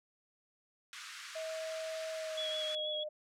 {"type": "high-pass noise", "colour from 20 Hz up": "pink", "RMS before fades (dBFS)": -46, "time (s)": [0.93, 2.75], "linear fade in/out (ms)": 0, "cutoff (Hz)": 1200, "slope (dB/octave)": 48}
{"type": "tone with pitch glide", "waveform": "sine", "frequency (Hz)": [640, 607.9], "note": ["D#5", "D#5"], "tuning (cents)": [49, -40], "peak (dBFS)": -38, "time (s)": [1.35, 3.09], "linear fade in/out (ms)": 10, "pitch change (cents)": -89, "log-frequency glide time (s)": [2.12, 2.95]}
{"type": "tone with vibrato", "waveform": "sine", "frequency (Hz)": 3348, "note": "G#7", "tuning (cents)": 13, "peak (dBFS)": -36, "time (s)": [2.37, 3.04], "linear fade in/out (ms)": 10, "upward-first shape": "sine", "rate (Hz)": 6.2, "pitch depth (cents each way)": 24}
{"effects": ["low-pass 7000 Hz 12 dB/octave"]}